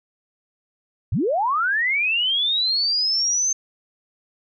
sine linear sweep, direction up, 69.3 to 6320 Hz, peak -18 dBFS, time 1.12-3.53 s, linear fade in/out 5 ms, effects none

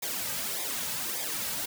white noise with flanger, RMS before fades -33 dBFS, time 0.02-1.66 s, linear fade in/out 10 ms, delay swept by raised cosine 0.69 to 2.89 ms, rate 1.7 Hz, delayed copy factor -0.7, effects none

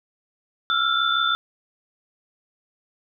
sine tone cluster, 1337 / 1403 / 3532 Hz, E6 / F6 / A7, +24 / +8 / +6 cents, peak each -23 dBFS, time 0.7-1.35 s, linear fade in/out 0 ms, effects none

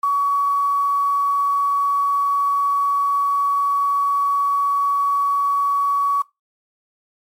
sine tone with quantisation, 1129 Hz, C#6, 31 cents sharp, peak -15 dBFS, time 0.03-6.22 s, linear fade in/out 5 ms, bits 7, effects noise-tail reverb RT60 0.2 s tail -19 dB re dry + MP3 64 kbps

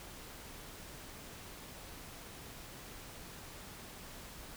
silence, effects pink hiss -50 dBFS RMS until 4.56 s

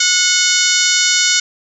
harmonic tone with a mistuned harmonic, 729 Hz, F#5, 26 cents flat, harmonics 2 / 3 / 4 / 5 / 6 / 7 / 8 / 9 / 10, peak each -20 / -20 / -20 / -20 / -20 / -20 / -20 / -20 / -20 dBFS, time 0-1.4 s, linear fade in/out 5 ms, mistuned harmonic 4, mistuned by +39 cents, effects none

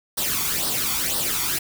white noise with flanger, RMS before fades -24 dBFS, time 0.17-1.59 s, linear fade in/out 10 ms, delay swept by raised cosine 0.21 to 0.9 ms, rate 2 Hz, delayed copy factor +0.65, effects none

